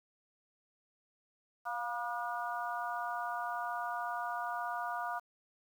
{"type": "harmonic tone with a mistuned harmonic", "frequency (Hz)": 241.1, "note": "B3", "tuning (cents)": -41, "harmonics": [3, 4, 5, 6], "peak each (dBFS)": [-39, -40, -41, -42], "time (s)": [1.65, 5.2], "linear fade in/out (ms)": 20, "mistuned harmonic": 3, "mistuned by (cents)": -41, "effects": ["10-bit"]}